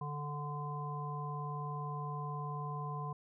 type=harmonic tone; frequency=146.83 Hz; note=D3; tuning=in tune; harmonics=1 / 3 / 5 / 7; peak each=-39 / -49 / -48 / -42 dBFS; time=0.01-3.13 s; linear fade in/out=5 ms; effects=none